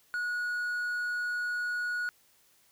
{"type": "tone", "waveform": "triangle", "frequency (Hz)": 1456, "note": "F#6", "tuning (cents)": -28, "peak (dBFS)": -28, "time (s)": [0.14, 2.09], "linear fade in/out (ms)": 0, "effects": ["white hiss -65 dBFS RMS until 2.71 s"]}